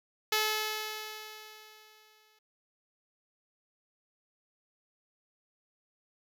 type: tone with exponential decay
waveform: 5% pulse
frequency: 430.7 Hz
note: A4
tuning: 37 cents flat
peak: -14 dBFS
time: 0.32-2.39 s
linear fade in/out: 5 ms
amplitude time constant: 450 ms
effects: none